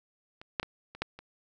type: clicks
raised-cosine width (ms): 0.3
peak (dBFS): -30 / -12 / -21 / -29 / -14 / -29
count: 6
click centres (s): 0.415 / 0.598 / 0.63 / 0.95 / 1.02 / 1.19
effects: none

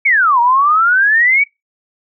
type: exponential two-way sweep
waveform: sine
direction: down then up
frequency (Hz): 2300 to 931 to 2300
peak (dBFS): -8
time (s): 0.05-1.44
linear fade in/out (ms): 10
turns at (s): 0.4
effects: noise-tail reverb RT60 0.2 s tail -24 dB re dry

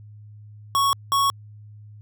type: tone pair in turn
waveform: square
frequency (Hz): 1108.7 / 1108.7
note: C#6 / C#6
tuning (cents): 0 / 0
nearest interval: unison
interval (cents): 0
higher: neither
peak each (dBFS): -18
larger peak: neither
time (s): 0.75-0.93 / 1.12-1.3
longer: neither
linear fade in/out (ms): 0
effects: added 105 Hz sine -41 dBFS peak until 2.01 s

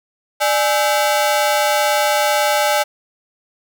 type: ring-modulated tone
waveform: sawtooth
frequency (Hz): 716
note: F5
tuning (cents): +43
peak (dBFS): -7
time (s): 0.4-2.84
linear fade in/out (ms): 20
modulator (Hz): 121
effects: none

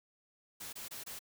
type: noise bursts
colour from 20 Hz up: white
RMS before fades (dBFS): -45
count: 4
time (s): 0.6-1.192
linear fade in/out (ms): 10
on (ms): 130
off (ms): 24
effects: none

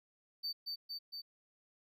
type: tone with echo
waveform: triangle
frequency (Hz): 4578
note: D8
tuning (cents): -45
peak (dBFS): -35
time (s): 0.43-0.53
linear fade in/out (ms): 20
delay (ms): 230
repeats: 3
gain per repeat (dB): -2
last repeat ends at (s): 1.22
effects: none

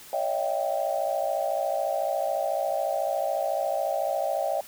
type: tone cluster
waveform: sine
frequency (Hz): 560 / 624 / 678 / 782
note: C#5 / D#5 / E5 / G5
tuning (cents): +18 / +5 / +49 / -4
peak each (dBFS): -30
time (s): 0.13-4.61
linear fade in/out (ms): 2
effects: white hiss -47 dBFS RMS until 4.67 s

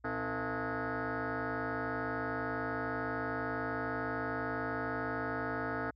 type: tone with frequency modulation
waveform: sine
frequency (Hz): 504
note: B4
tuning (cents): +35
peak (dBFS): -32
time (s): 0.04-5.91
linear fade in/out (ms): 10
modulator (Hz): 191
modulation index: 6
effects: tanh soft clip ceiling -29 dBFS + added 60 Hz sine -64 dBFS peak until 5.95 s

